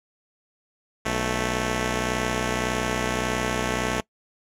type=tone pair together; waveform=5% pulse; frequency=61.74 / 219.8 Hz; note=B1 / A3; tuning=0 / -2 cents; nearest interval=octave + minor seventh; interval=2198 cents; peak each=-15 dBFS; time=1.05-4.01 s; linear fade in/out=10 ms; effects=noise-tail reverb RT60 0.1 s tail -23 dB re dry + low-pass 10000 Hz 12 dB/octave